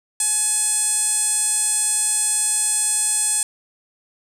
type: tone with band-pass filter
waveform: sawtooth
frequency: 849 Hz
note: G#5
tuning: 38 cents sharp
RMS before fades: -20 dBFS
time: 0.2-3.43 s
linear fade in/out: 2 ms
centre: 8600 Hz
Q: 8.1
effects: none